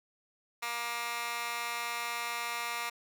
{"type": "tone with high-pass filter", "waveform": "15% pulse", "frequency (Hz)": 236.3, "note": "A#3", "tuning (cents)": 24, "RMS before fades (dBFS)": -36, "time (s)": [0.62, 2.9], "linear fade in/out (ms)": 10, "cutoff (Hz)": 1400, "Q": 1.9, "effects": []}